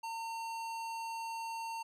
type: tone with hard clipping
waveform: sine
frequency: 910 Hz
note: A#5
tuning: 42 cents flat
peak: -40 dBFS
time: 0.03-1.83 s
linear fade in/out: 10 ms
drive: 17 dB
effects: none